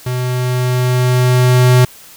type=tone with level ramp; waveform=square; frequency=125.6 Hz; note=B2; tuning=30 cents sharp; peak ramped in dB=-17 to -6 dBFS; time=0.06-1.85 s; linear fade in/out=5 ms; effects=white hiss -39 dBFS RMS until 2.16 s